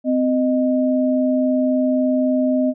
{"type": "tone pair together", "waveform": "sine", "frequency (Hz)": [257.3, 619], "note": ["C4", "D#5"], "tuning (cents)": [-29, -9], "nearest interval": "octave + minor third", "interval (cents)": 1520, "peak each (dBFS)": [-16, -20], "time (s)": [0.04, 2.74], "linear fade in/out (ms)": 50, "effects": []}